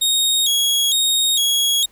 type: tone with vibrato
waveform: sawtooth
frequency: 3520 Hz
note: A7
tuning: in tune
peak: -12 dBFS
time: 0.01-1.86 s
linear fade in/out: 10 ms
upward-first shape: square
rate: 1.1 Hz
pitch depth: 100 cents each way
effects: pink hiss -55 dBFS RMS until 1.91 s